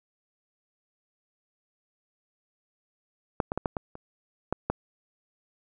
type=clicks; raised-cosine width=1 ms; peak=-9 / -15 / -14 / -12 / -16 / -27 / -12 / -11 dBFS; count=8; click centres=3.402 / 3.519 / 3.576 / 3.658 / 3.768 / 3.954 / 4.526 / 4.7 s; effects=none